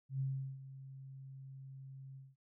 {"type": "tone with ADSR envelope", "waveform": "sine", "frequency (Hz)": 134.4, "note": "C3", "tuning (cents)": 47, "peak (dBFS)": -33, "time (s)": [0.09, 2.36], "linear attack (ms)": 110, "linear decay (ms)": 380, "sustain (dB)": -15, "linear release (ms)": 200, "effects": []}